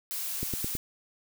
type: noise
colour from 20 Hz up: blue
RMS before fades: -34 dBFS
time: 0.11-0.77 s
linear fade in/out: 0 ms
type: click train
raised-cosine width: 3 ms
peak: -20 dBFS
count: 4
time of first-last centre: 0.43-0.752 s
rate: 9.31 Hz
effects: none